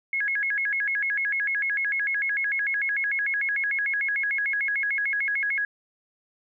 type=tone with vibrato; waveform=sine; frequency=1900 Hz; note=A#6; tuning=33 cents sharp; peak=-23 dBFS; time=0.13-5.65 s; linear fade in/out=2 ms; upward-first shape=square; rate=6.7 Hz; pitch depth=230 cents each way; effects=none